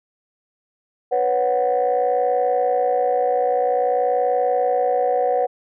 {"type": "chord", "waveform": "sine", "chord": "B suspended second", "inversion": "none", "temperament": "equal", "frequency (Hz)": [493.9, 554.4, 740], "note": ["B4", "C#5", "F#5"], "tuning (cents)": [0, 0, 0], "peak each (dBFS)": [-19, -22, -19], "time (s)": [1.11, 5.47], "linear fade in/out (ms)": 20, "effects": ["tanh soft clip ceiling -10 dBFS"]}